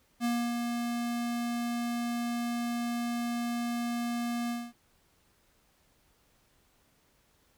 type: tone with ADSR envelope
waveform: square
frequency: 237.7 Hz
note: A#3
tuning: 34 cents sharp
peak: -27 dBFS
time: 0.2-4.73 s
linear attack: 46 ms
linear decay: 280 ms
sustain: -4 dB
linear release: 230 ms
effects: pink hiss -68 dBFS RMS until 7.57 s